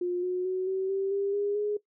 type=tone with pitch steps; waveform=sine; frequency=355.6 / 363.7 / 372 / 380.5 / 389.1 / 398 / 407.1 / 416.3 Hz; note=F4 / F#4 / F#4 / F#4 / G4 / G4 / G#4 / G#4; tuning=+31 / -30 / +9 / +48 / -13 / +26 / -35 / +4 cents; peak=-26 dBFS; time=0.01-1.77 s; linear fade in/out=5 ms; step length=220 ms; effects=noise-tail reverb RT60 0.1 s tail -18 dB re dry